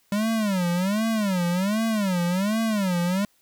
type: tone with vibrato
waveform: square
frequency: 197.7 Hz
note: G3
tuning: 15 cents sharp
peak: -22 dBFS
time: 0.12-3.25 s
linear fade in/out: 2 ms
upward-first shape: sine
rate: 1.3 Hz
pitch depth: 230 cents each way
effects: white hiss -64 dBFS RMS until 3.41 s